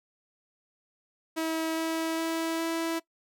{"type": "tone with pitch steps", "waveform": "sawtooth", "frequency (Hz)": [322.5, 324.7, 327, 329.3], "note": ["E4", "E4", "E4", "E4"], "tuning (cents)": [-38, -26, -14, -2], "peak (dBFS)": -24, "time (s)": [1.36, 3], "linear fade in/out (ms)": 20, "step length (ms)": 410, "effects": ["noise-tail reverb RT60 0.1 s tail -20 dB re dry"]}